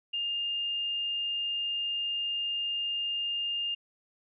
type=tone; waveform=sine; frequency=2815 Hz; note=F7; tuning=13 cents sharp; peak=-29 dBFS; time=0.13-3.75 s; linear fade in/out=10 ms; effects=none